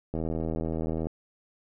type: click train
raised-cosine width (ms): 2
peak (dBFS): -18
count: 76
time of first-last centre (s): 0.14-1.069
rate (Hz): 80.7
effects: none